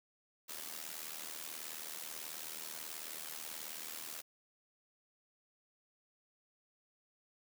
white noise with amplitude modulation, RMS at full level -42 dBFS, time 0.48-4.22 s, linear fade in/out 20 ms, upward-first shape sine, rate 78.5 Hz, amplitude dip 75%, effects high-pass 200 Hz 12 dB/octave

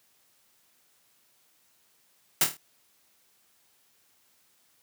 white noise with echo, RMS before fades -21 dBFS, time 2.41-2.44 s, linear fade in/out 2 ms, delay 26 ms, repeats 5, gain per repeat -6 dB, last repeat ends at 2.57 s, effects white hiss -66 dBFS RMS until 4.82 s + high-pass 80 Hz 12 dB/octave

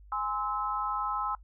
sine chord, Ab augmented, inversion none, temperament just, 830.6 / 1038.3 / 1297.8 Hz, Ab5 / C6 / E6, 0 / -14 / -27 cents, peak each -35 / -34 / -32 dBFS, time 0.12-1.35 s, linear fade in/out 2 ms, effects noise-tail reverb RT60 0.1 s tail -21 dB re dry + added 50 Hz sine -50 dBFS peak until 1.43 s

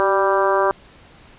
harmonic tone with a mistuned harmonic, 196 Hz, G3, in tune, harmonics 2 / 3 / 4 / 5 / 6 / 7 / 8, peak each -20 / -20 / -25 / -21 / -22 / -29 / -27 dBFS, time 0-0.71 s, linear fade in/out 0 ms, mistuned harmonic 2, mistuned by -30 cents, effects pink hiss -47 dBFS RMS until 1.38 s + resampled to 8000 Hz

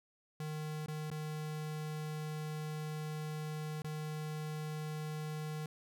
square tone with dropouts, 153.6 Hz, D#3, 22 cents flat, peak -39 dBFS, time 0.4-5.66 s, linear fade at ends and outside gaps 2 ms, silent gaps 0.861-0.882 / 1.103-1.113 / 3.82-3.844 s, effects none

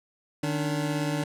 25% pulse tone pair together, 151.72 / 286.4 Hz, D#3 / D4, -43 / -43 cents, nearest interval major seventh, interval 1100 cents, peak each -24 / -27 dBFS, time 0.43-1.24 s, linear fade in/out 5 ms, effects low-pass 12000 Hz 12 dB/octave

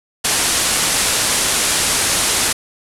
white low-pass noise, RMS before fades -17 dBFS, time 0.24-2.53 s, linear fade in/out 10 ms, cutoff 11000 Hz, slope 48 dB/octave, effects none

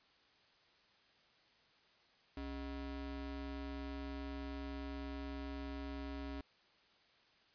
square ring-modulated tone, 171.2 Hz, F3, 34 cents flat, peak -40 dBFS, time 2.37-6.41 s, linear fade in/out 2 ms, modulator 106 Hz, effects white hiss -69 dBFS RMS until 7.54 s + resampled to 11025 Hz

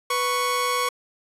sawtooth tone pair together, 493.9 / 1108.7 Hz, B4 / C#6, 0 / 0 cents, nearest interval octave + major second, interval 1400 cents, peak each -23 / -19 dBFS, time 0.1-0.89 s, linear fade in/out 5 ms, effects resampled to 32000 Hz

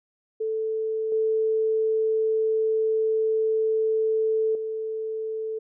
sine tone with level steps, 440 Hz, A4, in tune, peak -24 / -20 / -27 dBFS, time 0.4-5.59 s, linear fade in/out 10 ms, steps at 1.12 / 4.55 s, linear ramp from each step 2 ms, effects none

